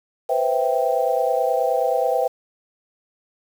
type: chord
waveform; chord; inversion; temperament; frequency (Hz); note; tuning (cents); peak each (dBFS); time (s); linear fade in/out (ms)
sine; C major seventh; third; equal; 493.9 / 523.3 / 659.3 / 784; B4 / C5 / E5 / G5; 0 / 0 / 0 / 0; -23; 0.29-2.28; 10
effects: 7-bit